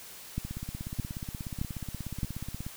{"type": "two click trains", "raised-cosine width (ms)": 5, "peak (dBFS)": [-24, -18], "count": [38, 4], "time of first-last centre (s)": [[0.45, 2.666], [0.38, 2.232]], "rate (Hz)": [16.7, 1.62], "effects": ["white hiss -47 dBFS RMS until 2.76 s"]}